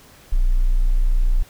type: tone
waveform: triangle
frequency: 30.25 Hz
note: B0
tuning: 35 cents flat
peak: -9 dBFS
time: 0.32-1.43 s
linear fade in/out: 10 ms
effects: tanh soft clip ceiling -11 dBFS + pink hiss -48 dBFS RMS until 1.49 s